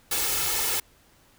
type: noise with comb filter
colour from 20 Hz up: white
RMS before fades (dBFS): -26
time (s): 0.11-0.8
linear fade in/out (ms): 5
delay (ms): 2.3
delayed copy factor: +0.7
effects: pink hiss -59 dBFS RMS until 1.38 s